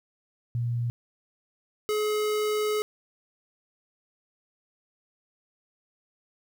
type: tone pair in turn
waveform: sine / square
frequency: 119.1 / 424.4 Hz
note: A#2 / G#4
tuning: +38 / +38 cents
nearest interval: octave + minor seventh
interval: 2200 cents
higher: second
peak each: -25 dBFS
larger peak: neither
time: 0.55-0.9 / 1.89-2.82 s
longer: second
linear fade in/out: 0 ms
effects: 11-bit